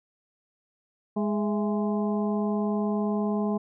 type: harmonic tone with a mistuned harmonic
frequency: 207.7 Hz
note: G#3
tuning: in tune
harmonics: 1 / 2 / 3 / 4 / 5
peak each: -25 / -31 / -35 / -37 / -39 dBFS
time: 1.16-3.58 s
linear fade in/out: 10 ms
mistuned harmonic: 3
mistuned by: +91 cents
effects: none